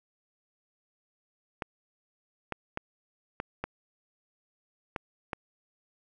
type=clicks; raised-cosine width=0.5 ms; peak=-17 dBFS; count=7; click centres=1.622 / 2.523 / 2.774 / 3.401 / 3.64 / 4.962 / 5.332 s; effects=none